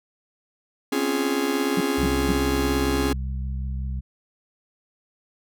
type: chord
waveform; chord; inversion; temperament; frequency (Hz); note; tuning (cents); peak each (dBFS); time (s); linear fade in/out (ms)
45% pulse; Db major seventh; third; just; 259.9 / 277.2 / 346.5 / 415.8; C4 / Db4 / F4 / Ab4; -11 / 0 / -14 / +2; -30 / -25 / -29 / -27; 0.92-3.13; 5
type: tone bursts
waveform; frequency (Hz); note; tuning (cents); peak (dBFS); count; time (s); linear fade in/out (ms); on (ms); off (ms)
sine; 185; F#3; 0; -21; 3; 1.77-2.321; 5; 37; 220
type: harmonic tone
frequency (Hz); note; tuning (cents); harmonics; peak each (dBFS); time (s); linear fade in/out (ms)
65.41; C2; 0; 1 / 2 / 3; -26 / -34 / -39; 1.97-4.01; 20
effects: none